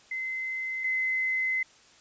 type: tone pair in turn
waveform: sine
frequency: 2058 / 2050 Hz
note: C7 / C7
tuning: -29 / -36 cents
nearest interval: unison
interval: 7 cents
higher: first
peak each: -30 / -25 dBFS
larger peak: second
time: 0.11-0.84 / 0.84-1.63 s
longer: second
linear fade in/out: 5 ms
effects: white hiss -57 dBFS RMS until 2 s + resampled to 16000 Hz